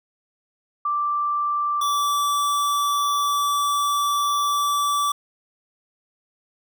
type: tone pair in turn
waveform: sine / square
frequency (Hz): 1174.7 / 1157.2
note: D6 / D6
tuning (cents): 0 / -26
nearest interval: unison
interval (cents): 26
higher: first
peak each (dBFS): -20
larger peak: neither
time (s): 0.85-1.81 / 1.81-5.12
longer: second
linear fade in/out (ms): 5
effects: none